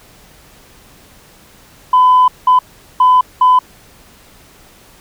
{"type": "tone bursts at uneven times", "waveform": "sine", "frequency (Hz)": 1007, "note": "B5", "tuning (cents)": 33, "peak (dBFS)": -4, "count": 4, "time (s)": [[1.93, 2.28], [2.47, 2.59], [3, 3.21], [3.41, 3.59]], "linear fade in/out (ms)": 5, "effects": ["tanh soft clip ceiling -2 dBFS", "pink hiss -44 dBFS RMS until 5 s"]}